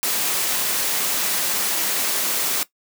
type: noise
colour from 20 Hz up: white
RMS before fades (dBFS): -22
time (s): 0.03-2.63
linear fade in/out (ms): 0
effects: noise-tail reverb RT60 0.1 s tail -17 dB re dry + high-pass 200 Hz 12 dB/octave